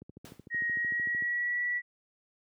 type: click train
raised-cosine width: 3 ms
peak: -33 dBFS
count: 17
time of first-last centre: 0.02-1.223 s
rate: 13.3 Hz
type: noise with exponential decay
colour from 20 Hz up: pink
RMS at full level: -47 dBFS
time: 0.25-0.53 s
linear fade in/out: 1 ms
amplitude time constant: 60 ms
type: tone with pitch glide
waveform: sine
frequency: 1883 to 1947.2 Hz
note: A#6 to B6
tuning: +17 to -25 cents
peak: -28 dBFS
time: 0.5-1.82 s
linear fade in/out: 50 ms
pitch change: +58 cents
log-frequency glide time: 0.67-1.64 s
effects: high-pass 100 Hz 12 dB/octave